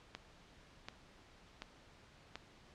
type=click train; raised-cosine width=0.2 ms; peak=-26 dBFS; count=4; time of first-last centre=0.15-2.356 s; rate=1.36 Hz; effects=pink hiss -62 dBFS RMS until 2.74 s + low-pass 5000 Hz 12 dB/octave